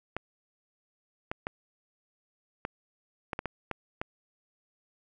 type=clicks; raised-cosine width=0.5 ms; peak=-17 dBFS; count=9; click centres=0.166 / 1.315 / 1.469 / 2.651 / 3.332 / 3.391 / 3.457 / 3.713 / 4.015 s; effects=none